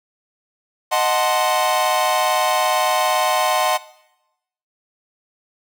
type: chord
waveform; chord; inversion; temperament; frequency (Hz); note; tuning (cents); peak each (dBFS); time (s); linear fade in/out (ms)
45% pulse; D# diminished seventh; none; equal; 622.3 / 740 / 880 / 1046.5; D#5 / F#5 / A5 / C6; 0 / 0 / 0 / 0; -22 / -20 / -24 / -21; 0.91-3.78; 20
effects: noise-tail reverb RT60 0.9 s tail -19 dB re dry